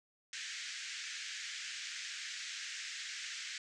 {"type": "band-pass noise", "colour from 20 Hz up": "pink", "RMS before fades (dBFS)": -44, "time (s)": [0.33, 3.58], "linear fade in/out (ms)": 2, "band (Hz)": [1600, 7400], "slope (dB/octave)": 48, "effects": []}